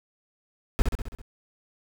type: noise with echo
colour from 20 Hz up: brown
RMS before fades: -18 dBFS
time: 0.79-0.82 s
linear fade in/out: 0 ms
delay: 66 ms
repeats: 6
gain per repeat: -4 dB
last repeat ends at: 1.216 s
effects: none